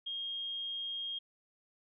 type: tone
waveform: sine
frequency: 3240 Hz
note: G#7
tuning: 43 cents flat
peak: -36 dBFS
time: 0.06-1.19 s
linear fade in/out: 10 ms
effects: none